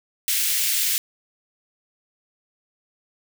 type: high-pass noise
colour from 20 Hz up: white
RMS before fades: -22 dBFS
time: 0.28-0.98 s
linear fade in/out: 0 ms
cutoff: 2000 Hz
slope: 24 dB/octave
effects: none